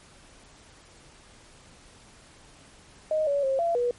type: tone with pitch steps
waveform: sine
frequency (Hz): 622 / 567 / 536 / 679 / 484.7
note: D#5 / C#5 / C5 / F5 / B4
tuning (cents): -1 / +39 / +42 / -49 / -32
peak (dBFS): -22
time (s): 3.11-3.91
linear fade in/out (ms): 2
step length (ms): 160
effects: pink hiss -53 dBFS RMS until 3.98 s + MP3 48 kbps